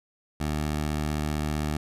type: tone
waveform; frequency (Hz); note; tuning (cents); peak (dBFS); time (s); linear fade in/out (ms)
15% pulse; 75.5; D2; +48; -20; 0.4-1.77; 5
effects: resampled to 32000 Hz